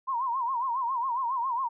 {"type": "tone with vibrato", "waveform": "sine", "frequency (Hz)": 1000, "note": "B5", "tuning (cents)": 21, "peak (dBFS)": -26, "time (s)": [0.07, 1.69], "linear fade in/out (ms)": 20, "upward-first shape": "sine", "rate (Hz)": 7.3, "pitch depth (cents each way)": 140, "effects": []}